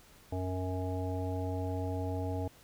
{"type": "harmonic tone", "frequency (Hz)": 92.3, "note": "F#2", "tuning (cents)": -4, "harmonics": [1, 3, 5, 7, 9], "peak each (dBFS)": [-34, -39, -41, -42, -44], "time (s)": [0.32, 2.48], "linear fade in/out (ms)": 5, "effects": ["pink hiss -59 dBFS RMS until 2.63 s"]}